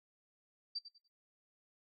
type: tone with echo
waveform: sine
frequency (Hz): 4668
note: D8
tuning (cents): -11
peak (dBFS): -36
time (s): 0.75-0.79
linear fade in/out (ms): 10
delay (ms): 97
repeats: 3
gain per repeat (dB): -12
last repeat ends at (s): 1.081
effects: noise-tail reverb RT60 0.2 s tail -24 dB re dry